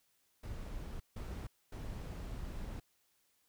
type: noise bursts at uneven times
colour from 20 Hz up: brown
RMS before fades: -43 dBFS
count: 3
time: 0.43-1 / 1.16-1.47 / 1.72-2.8 s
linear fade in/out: 5 ms
effects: white hiss -75 dBFS RMS until 3.48 s